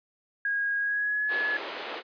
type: tone with pitch glide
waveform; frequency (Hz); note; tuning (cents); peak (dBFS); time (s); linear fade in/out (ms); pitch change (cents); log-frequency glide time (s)
sine; 1639 to 1701.7; G#6 to G#6; -23 to +42; -25; 0.45-1.57; 2; +65; 0.78-1.28
type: band-pass noise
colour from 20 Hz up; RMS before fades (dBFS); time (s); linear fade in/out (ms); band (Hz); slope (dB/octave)
pink; -37; 1.28-2.03; 50; 360 to 3800; 24
effects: resampled to 11025 Hz